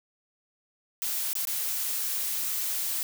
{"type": "noise with dropouts", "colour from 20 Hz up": "blue", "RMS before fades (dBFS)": -30, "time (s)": [1.02, 3.03], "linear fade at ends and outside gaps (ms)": 0, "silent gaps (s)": [[1.331, 1.353], [1.452, 1.472]], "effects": []}